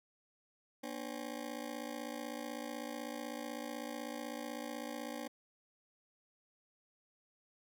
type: ring-modulated tone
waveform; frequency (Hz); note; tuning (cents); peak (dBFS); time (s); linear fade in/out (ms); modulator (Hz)
20% pulse; 268.9; C4; +47; -33; 0.83-5.28; 10; 28
effects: none